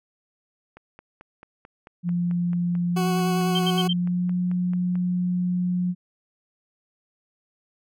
click train, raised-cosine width 0.5 ms, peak -29 dBFS, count 20, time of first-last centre 0.77-4.955 s, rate 4.54 Hz
sine tone with pitch glide, 174.61 to 179.31 Hz, F3 to F3, 0 to +46 cents, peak -21 dBFS, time 2.03-5.95 s, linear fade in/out 50 ms, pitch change +46 cents, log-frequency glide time 3.71-4.31 s
20% pulse tone with vibrato, 370 Hz, F#4, in tune, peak -20 dBFS, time 2.96-3.88 s, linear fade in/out 10 ms, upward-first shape triangle, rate 10 Hz, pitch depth 18 cents each way
sine tone bursts, 3136 Hz, G7, in tune, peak -23 dBFS, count 4, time 3.55-3.931 s, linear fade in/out 5 ms, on 42 ms, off 71 ms
effects none

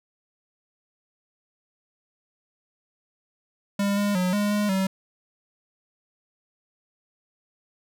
square tone with pitch steps, 200.8 / 204 / 182 / 205.9 / 207.4 / 191.1 Hz, G3 / G#3 / F#3 / G#3 / G#3 / G3, +42 / -31 / -28 / -15 / -2 / -44 cents, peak -22 dBFS, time 3.79-4.87 s, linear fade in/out 5 ms, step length 180 ms, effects none

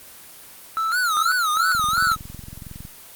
triangle tone bursts, 1318.5 Hz, E6, in tune, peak -18 dBFS, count 4, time 0.77-2.12 s, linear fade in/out 0 ms, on 150 ms, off 250 ms
square tone with vibrato, 1352 Hz, E6, 43 cents sharp, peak -19 dBFS, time 0.91-2.16 s, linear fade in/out 20 ms, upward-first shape sine, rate 2.9 Hz, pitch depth 180 cents each way
click train, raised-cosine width 5 ms, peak -24 dBFS, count 25, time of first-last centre 1.75-2.851 s, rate 21.8 Hz
effects white hiss -43 dBFS RMS until 3.15 s + Opus 24 kbps

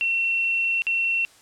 sine tone with dropouts, 2715 Hz, F7, 50 cents flat, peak -20 dBFS, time 0.01-1.25 s, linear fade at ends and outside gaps 0 ms, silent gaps 0.82-0.868 s, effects white hiss -53 dBFS RMS until 1.41 s + low-pass 9000 Hz 12 dB/octave

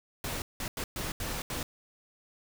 pink noise bursts at uneven times, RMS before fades -35 dBFS, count 6, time 0.24-0.42 / 0.6-0.68 / 0.77-0.84 / 0.96-1.12 / 1.2-1.42 / 1.5-1.63 s, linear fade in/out 2 ms, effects none

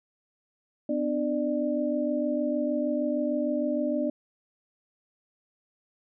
sine tone cluster, 252.6 / 299.1 / 595 Hz, B3 / D4 / D5, +39 / +32 / +22 cents, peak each -29 dBFS, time 0.89-4.1 s, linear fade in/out 5 ms, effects none

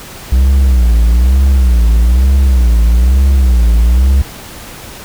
triangle tone with vibrato, 61.74 Hz, B1, in tune, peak -3 dBFS, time 0.32-4.22 s, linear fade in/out 5 ms, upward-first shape sine, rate 1.1 Hz, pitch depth 160 cents each way, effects pink hiss -30 dBFS RMS until 5.04 s

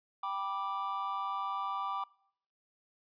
triangle chord, G major, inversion none, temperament just, 784 / 980 / 1176 Hz, G5 / B5 / D6, 0 / -14 / +2 cents, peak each -38 / -38 / -34 dBFS, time 0.23-2.04 s, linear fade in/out 5 ms, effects noise-tail reverb RT60 0.7 s tail -23 dB re dry + resampled to 11025 Hz

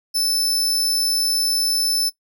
sawtooth tone, 5274 Hz, E8, in tune, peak -15 dBFS, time 0.14-2.1 s, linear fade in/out 20 ms, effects noise-tail reverb RT60 0.1 s tail -17 dB re dry

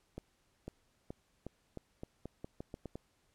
accelerating click train, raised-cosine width 2 ms, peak -29 dBFS, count 12, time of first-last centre 0.18-2.956 s, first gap 500 ms, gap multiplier 0.85, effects pink hiss -74 dBFS RMS until 3.34 s + low-pass 11000 Hz 12 dB/octave

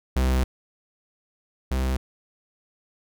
45% pulse tone pair in turn, 64.4 / 65 Hz, C2 / C2, -27 / -11 cents, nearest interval unison, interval 16 cents, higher second, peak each -19 / -22 dBFS, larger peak first, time 0.16-0.44 / 1.71-1.97 s, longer first, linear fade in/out 5 ms, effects none

